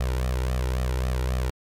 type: tone with flanger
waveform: sawtooth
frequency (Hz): 63.2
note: B1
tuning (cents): +41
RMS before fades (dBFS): -25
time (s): 0-1.5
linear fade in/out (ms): 5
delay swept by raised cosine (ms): 1.6 to 2.16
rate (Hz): 3.7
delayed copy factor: +0.8
effects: MP3 96 kbps